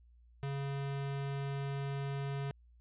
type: tone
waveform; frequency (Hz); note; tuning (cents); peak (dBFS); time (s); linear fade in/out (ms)
square; 139; C#3; +5; -36; 0.43-2.51; 0
effects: added 59 Hz sine -59 dBFS peak until 2.8 s + resampled to 8000 Hz